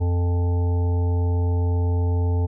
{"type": "harmonic tone", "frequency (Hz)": 87.8, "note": "F2", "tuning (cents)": 10, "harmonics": [1, 3, 5, 7, 9, 10], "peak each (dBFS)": [-18, -33, -32, -43, -41, -40], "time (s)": [0, 2.47], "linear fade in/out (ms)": 20, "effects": []}